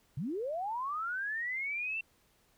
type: linear sweep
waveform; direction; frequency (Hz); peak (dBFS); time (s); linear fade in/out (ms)
sine; up; 116.54 to 2711; -33; 0.17-2.01; 5
effects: pink hiss -69 dBFS RMS until 2.57 s